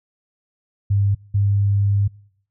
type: tone pair in turn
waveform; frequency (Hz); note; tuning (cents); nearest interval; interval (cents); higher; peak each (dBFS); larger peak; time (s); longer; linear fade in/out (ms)
sine; 100.2 / 100.57; G2 / G2; +38 / +45; unison; 7; second; -14 / -14; neither; 0.9-1.15 / 1.34-2.08; second; 10
effects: noise-tail reverb RT60 0.7 s tail -26 dB re dry